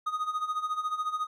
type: tone with tremolo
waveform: triangle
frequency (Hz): 1244.5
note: D#6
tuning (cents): 0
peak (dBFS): -24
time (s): 0.06-1.27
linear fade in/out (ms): 10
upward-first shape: sine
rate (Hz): 14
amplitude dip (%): 75
effects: none